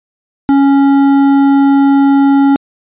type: tone with hard clipping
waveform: sine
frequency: 277.2 Hz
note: C#4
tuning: in tune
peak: -7 dBFS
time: 0.49-2.56 s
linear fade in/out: 0 ms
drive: 9 dB
effects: resampled to 8000 Hz